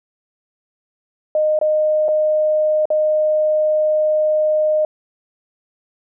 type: tone with dropouts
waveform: sine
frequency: 615 Hz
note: D#5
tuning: 20 cents flat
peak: -13 dBFS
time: 1.35-4.85 s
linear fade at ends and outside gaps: 2 ms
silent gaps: 1.59-1.613 / 2.083-2.087 / 2.855-2.903 s
effects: none